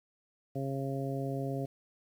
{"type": "harmonic tone", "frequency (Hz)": 136.2, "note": "C#3", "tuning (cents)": -30, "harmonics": [1, 2, 3, 4, 5], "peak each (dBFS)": [-35, -38, -40, -41, -42], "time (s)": [0.55, 1.66], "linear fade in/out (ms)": 10, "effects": ["10-bit"]}